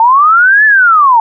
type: linear two-way sweep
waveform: sine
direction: up then down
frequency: 880 to 1760 to 880 Hz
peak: -3 dBFS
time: 0-1.2 s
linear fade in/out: 2 ms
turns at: 0.65 s
effects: none